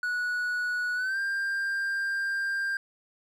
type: tone with pitch glide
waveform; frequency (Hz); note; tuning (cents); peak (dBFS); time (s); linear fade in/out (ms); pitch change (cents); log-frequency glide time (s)
triangle; 1468 to 1591.6; F#6 to G6; -14 to +26; -25; 0.03-2.77; 2; +140; 0.95-1.19
effects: none